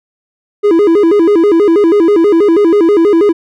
triangle tone with vibrato, 370 Hz, F#4, in tune, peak -3 dBFS, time 0.63-3.33 s, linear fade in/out 20 ms, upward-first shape square, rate 6.2 Hz, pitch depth 190 cents each way, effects none

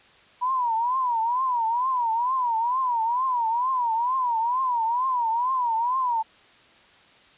sine tone with vibrato, 970 Hz, B5, 31 cents flat, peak -21 dBFS, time 0.41-6.23 s, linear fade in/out 20 ms, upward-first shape triangle, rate 2.2 Hz, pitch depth 170 cents each way, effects white hiss -54 dBFS RMS until 7.37 s + resampled to 8000 Hz

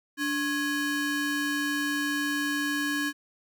square ring-modulated tone, 688 Hz, F5, 26 cents flat, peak -24 dBFS, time 0.17-3.13 s, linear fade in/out 50 ms, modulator 979 Hz, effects none

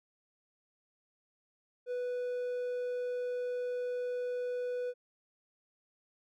triangle tone, 493.9 Hz, B4, in tune, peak -31 dBFS, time 1.86-4.94 s, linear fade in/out 50 ms, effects none

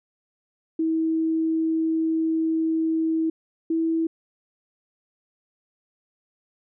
sine tone pair in turn, 322.3 / 326.2 Hz, E4 / E4, -39 / -18 cents, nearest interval unison, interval 21 cents, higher second, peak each -20 dBFS, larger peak neither, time 0.79-3.3 / 3.7-4.07 s, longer first, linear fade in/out 5 ms, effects none

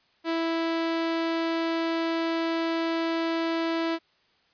sawtooth tone, 329.6 Hz, E4, in tune, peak -21 dBFS, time 0.24-3.99 s, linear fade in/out 50 ms, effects white hiss -65 dBFS RMS until 4.53 s + resampled to 11025 Hz

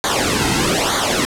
pink noise with flanger, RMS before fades -17 dBFS, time 0.04-1.25 s, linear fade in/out 0 ms, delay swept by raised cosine 0.37 to 1.77 ms, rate 1.1 Hz, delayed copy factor -0.8, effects low-pass 9000 Hz 12 dB/octave

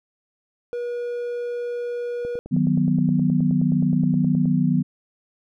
triangle tone, 481.6 Hz, B4, 44 cents flat, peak -23 dBFS, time 0.73-2.39 s, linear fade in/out 0 ms
click train, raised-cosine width 2 ms, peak -23 dBFS, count 22, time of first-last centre 2.25-4.456 s, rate 9.52 Hz
sine chord, B major, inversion first, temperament equal, 155.56 / 185 / 246.9 Hz, D#3 / F#3 / B3, 0 / 0 / 0 cents, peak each -21 dBFS, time 2.51-4.83 s, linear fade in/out 20 ms
effects none

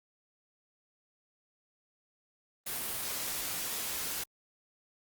white noise, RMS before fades -36 dBFS, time 2.66-4.24 s, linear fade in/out 10 ms, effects Opus 32 kbps

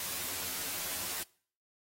white noise with comb filter, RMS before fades -37 dBFS, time 0-1.23 s, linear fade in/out 2 ms, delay 11 ms, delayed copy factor +0.95, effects noise-tail reverb RT60 0.5 s tail -23 dB re dry + AAC 48 kbps

